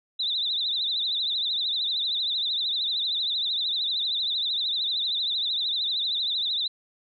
sine tone with vibrato, 3768 Hz, A#7, 18 cents sharp, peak -24 dBFS, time 0.19-6.68 s, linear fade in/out 10 ms, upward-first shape triangle, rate 13 Hz, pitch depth 150 cents each way, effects none

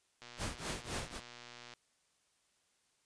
click train, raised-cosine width 0.2 ms, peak -33 dBFS, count 183, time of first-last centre 0.22-1.737 s, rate 120 Hz
pink noise with tremolo, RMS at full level -37 dBFS, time 0.37-1.21 s, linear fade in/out 50 ms, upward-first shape triangle, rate 3.8 Hz, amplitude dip 100%
effects white hiss -75 dBFS RMS until 3.05 s + resampled to 22050 Hz

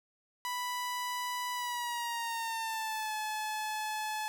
sawtooth tone with pitch glide, 987.8 to 859.9 Hz, B5 to A5, 0 to -40 cents, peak -30 dBFS, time 0.45-4.28 s, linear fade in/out 0 ms, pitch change -240 cents, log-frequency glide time 1.54-3.14 s, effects none

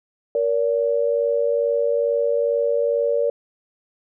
sine tone pair together, 470 / 572.3 Hz, A#4 / D5, +14 / -45 cents, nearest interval minor third, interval 341 cents, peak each -20 dBFS, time 0.35-3.3 s, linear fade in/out 2 ms, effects none

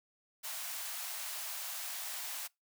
white high-pass noise, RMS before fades -41 dBFS, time 0.43-2.48 s, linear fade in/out 20 ms, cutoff 600 Hz, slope 96 dB/octave, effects noise-tail reverb RT60 0.2 s tail -24 dB re dry

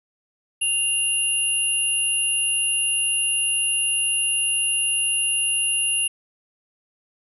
sine tone pair together, 2794 / 10578 Hz, F7 / E9, 0 / +5 cents, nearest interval octave + major seventh, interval 2305 cents, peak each -22 dBFS, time 0.61-6.08 s, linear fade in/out 10 ms, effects none

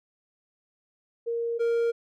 sine / triangle tone pair in turn, 466.2 / 466.2 Hz, A#4 / A#4, 0 / 0 cents, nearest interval unison, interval 0 cents, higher neither, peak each -26 / -20 dBFS, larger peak second, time 1.26-1.59 / 1.59-1.92 s, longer neither, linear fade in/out 20 ms, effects none

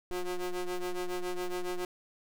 45% pulse ring-modulated tone, 180.6 Hz, F#3, 42 cents flat, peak -29 dBFS, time 0.11-1.85 s, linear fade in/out 2 ms, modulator 177 Hz, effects none

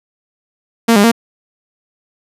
sawtooth tone with pitch steps, 230.3 / 203 / 231.3 Hz, A#3 / G#3 / A#3, -21 / -39 / -13 cents, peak -3 dBFS, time 0.88-1.117 s, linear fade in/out 10 ms, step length 79 ms, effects resampled to 32000 Hz

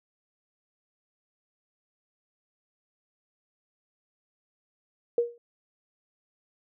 sine tone with exponential decay, 474 Hz, A#4, 29 cents sharp, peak -17 dBFS, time 5.18-5.38 s, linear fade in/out 2 ms, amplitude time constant 43 ms, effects none

